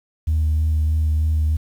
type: tone with vibrato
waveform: sine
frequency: 77.78 Hz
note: D#2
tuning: in tune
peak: -14 dBFS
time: 0.27-1.57 s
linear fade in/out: 10 ms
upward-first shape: sine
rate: 3.2 Hz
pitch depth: 17 cents each way
effects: tanh soft clip ceiling -13 dBFS + 8-bit